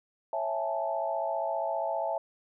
sine chord, A major seventh, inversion first, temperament just, 550 / 660 / 825 / 880 Hz, C#5 / E5 / G#5 / A5, -14 / +2 / -12 / 0 cents, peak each -36 / -31 / -37 / -34 dBFS, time 0.33-2.18 s, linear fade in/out 2 ms, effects none

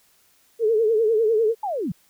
sine tone with vibrato, 442.6 Hz, A4, 10 cents sharp, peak -16 dBFS, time 0.59-1.55 s, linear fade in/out 50 ms, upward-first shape triangle, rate 10 Hz, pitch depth 110 cents each way
sine linear sweep, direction down, 880 to 138.8 Hz, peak -23 dBFS, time 1.63-1.92 s, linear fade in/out 5 ms
effects white hiss -60 dBFS RMS until 2.09 s

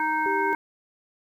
harmonic tone, 311.1 Hz, D#4, in tune, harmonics 1 / 3 / 5 / 7, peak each -33 / -24 / -28 / -33 dBFS, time 0-0.55 s, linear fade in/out 2 ms
sine tone, 392 Hz, G4, in tune, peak -27 dBFS, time 0.26-0.53 s, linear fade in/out 0 ms
effects 9-bit

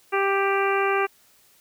harmonic tone, 393.4 Hz, G4, 6 cents sharp, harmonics 1 / 2 / 3 / 4 / 5 / 6 / 7, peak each -23 / -27 / -26 / -29 / -33 / -30 / -34 dBFS, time 0.12-1.07 s, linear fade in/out 20 ms, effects white hiss -58 dBFS RMS until 1.6 s

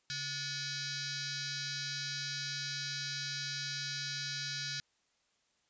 sine tone with frequency modulation, 140.4 Hz, C#3, 22 cents sharp, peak -36 dBFS, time 0.1-4.8 s, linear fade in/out 0 ms, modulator 796 Hz, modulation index 7, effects white hiss -75 dBFS RMS until 5.69 s + resampled to 16000 Hz

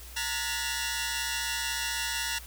15% pulse tone cluster, 920 / 1445 / 1704 / 1974 / 2754 Hz, A#5 / F#6 / G#6 / B6 / F7, -23 / -41 / +44 / -1 / -25 cents, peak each -30 dBFS, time 0.16-2.39 s, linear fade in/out 10 ms, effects added 60 Hz sine -45 dBFS peak until 2.46 s + white hiss -48 dBFS RMS until 2.46 s

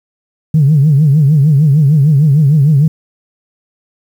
sine tone with vibrato, 146.83 Hz, D3, in tune, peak -4 dBFS, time 0.54-2.88 s, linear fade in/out 5 ms, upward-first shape triangle, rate 6.6 Hz, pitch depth 180 cents each way, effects tanh soft clip ceiling -1 dBFS + 7-bit

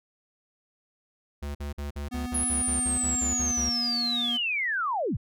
square tone bursts, 72 Hz, D2, 34 cents flat, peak -32 dBFS, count 13, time 1.42-3.698 s, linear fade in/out 10 ms, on 130 ms, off 49 ms
square tone with pitch glide, 247.5 to 239.2 Hz, B3 to A#3, +4 to +45 cents, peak -33 dBFS, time 2.11-4.38 s, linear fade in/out 20 ms, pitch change -59 cents, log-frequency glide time 3.38-3.63 s
sine linear sweep, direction down, 10548 to 57 Hz, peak -25 dBFS, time 2.34-5.17 s, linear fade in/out 10 ms
effects none

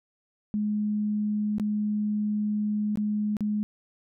sine tone with dropouts, 210 Hz, G#3, 19 cents sharp, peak -24 dBFS, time 0.54-3.63 s, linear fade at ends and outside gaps 0 ms, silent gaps 1.583-1.598 / 2.957-2.973 / 3.368-3.407 s, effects none

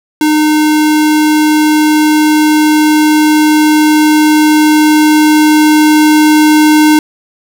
square tone with level ramp, 305.5 Hz, D#4, 32 cents flat, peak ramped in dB -7 to -4 dBFS, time 0.21-6.99 s, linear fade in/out 2 ms, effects none

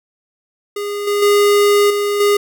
square tone with level steps, 409.4 Hz, G#4, 25 cents flat, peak -21 / -15 / -10 / -16 / -11 dBFS, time 0.76-2.37 s, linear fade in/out 5 ms, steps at 1.07 / 1.22 / 1.9 / 2.2 s, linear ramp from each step 5 ms, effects none

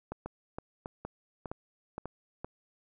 two click trains, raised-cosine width 1 ms, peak -23 / -24 dBFS, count 6 / 4, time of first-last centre 0.12-2.446 / 0.26-2.056 s, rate 2.15 / 1.67 Hz, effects none

